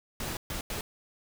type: noise bursts at uneven times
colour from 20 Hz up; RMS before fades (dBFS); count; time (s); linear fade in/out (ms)
pink; -35; 3; 0.2-0.37 / 0.5-0.61 / 0.7-0.81; 2
effects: none